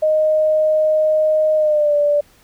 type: tone with pitch glide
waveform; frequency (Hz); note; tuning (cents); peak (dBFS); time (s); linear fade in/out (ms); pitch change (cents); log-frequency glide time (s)
sine; 620 to 585.2; D#5 to D5; -6 to -6; -12; 0.02-2.21; 10; -100; 1.56-1.95
effects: pink hiss -52 dBFS RMS until 2.43 s